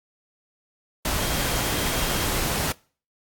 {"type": "tone in noise", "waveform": "sine", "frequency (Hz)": 3217, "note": "G7", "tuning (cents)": 44, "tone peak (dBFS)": -36, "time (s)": [1.2, 2.26], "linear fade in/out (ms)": 2, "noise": "pink", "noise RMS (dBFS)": -25, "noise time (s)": [1.05, 2.72], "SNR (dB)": -14, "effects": ["noise-tail reverb RT60 0.4 s tail -23 dB re dry", "AAC 64 kbps"]}